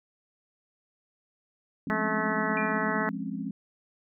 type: chord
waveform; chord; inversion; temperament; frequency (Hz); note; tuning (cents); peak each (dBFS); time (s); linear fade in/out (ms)
sine; Db major seventh; first; equal; 174.61 / 207.7 / 261.6 / 277.2; F3 / Ab3 / C4 / Db4; 0 / 0 / 0 / 0; -37 / -35 / -36 / -40; 1.87-3.51; 2
type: harmonic tone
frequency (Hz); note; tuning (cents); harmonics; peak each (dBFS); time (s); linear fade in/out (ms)
216.2; A3; -30; 1 / 2 / 3 / 4 / 5 / 6 / 7 / 8 / 9; -35 / -35 / -35 / -35 / -35 / -35 / -35 / -35 / -35; 1.9-3.09; 0
type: tone with exponential decay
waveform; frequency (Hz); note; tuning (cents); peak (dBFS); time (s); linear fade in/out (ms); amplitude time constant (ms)
sine; 2392; D7; +31; -30; 2.57-2.93; 1; 78
effects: none